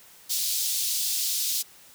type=high-pass noise; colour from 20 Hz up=pink; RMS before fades=-27 dBFS; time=0.29-1.63 s; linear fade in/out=20 ms; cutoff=3900 Hz; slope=24 dB/octave; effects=white hiss -52 dBFS RMS until 1.94 s